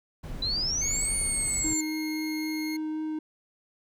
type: noise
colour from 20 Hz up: brown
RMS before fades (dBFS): -36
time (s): 0.23-1.74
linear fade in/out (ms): 10
type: exponential two-way sweep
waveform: sine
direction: up then down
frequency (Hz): 3951 to 9220 to 7130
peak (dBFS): -26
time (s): 0.42-1.81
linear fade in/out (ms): 5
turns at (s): 1.16
type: tone with pitch glide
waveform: 25% pulse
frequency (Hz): 2217 to 2149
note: C#7 to C7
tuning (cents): 0 to +46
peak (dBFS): -32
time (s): 0.81-2.77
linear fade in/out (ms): 10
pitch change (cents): -54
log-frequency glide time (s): 1.12-1.74
type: tone with vibrato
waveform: triangle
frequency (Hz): 311.2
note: D#4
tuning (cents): 0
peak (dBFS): -27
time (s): 1.64-3.19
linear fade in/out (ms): 5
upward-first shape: triangle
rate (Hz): 3.8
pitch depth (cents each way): 8
effects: none